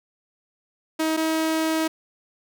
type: tone pair in turn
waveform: sawtooth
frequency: 317.4 / 319.2 Hz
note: D#4 / D#4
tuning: +35 / +44 cents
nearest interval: unison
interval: 9 cents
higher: second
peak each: -17 dBFS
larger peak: neither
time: 0.99-1.17 / 1.17-1.88 s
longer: second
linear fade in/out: 10 ms
effects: none